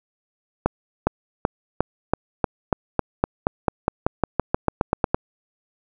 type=accelerating click train; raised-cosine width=1 ms; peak=-3 dBFS; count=21; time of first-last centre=0.66-5.145 s; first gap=410 ms; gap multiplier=0.93; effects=none